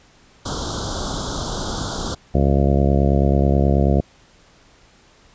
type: band-stop noise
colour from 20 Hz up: pink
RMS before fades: -25 dBFS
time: 0.45-2.15 s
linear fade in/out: 10 ms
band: 1500 to 3200 Hz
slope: 96 dB/octave
type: harmonic tone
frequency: 69.3 Hz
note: C#2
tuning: in tune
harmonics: 1 / 2 / 3 / 4 / 5 / 6 / 7 / 8 / 9 / 10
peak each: -17 / -19 / -21 / -27 / -25 / -27 / -29 / -27 / -28 / -28 dBFS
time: 2.34-4.01 s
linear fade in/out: 10 ms
effects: pink hiss -52 dBFS RMS until 5.34 s + resampled to 16000 Hz